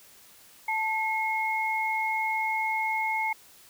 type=tone pair together; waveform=sine; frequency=880 / 2162 Hz; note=A5 / C#7; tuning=0 / -44 cents; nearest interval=octave + major third; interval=1556 cents; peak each=-28 dBFS; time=0.68-3.33 s; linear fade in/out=5 ms; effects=white hiss -54 dBFS RMS until 3.69 s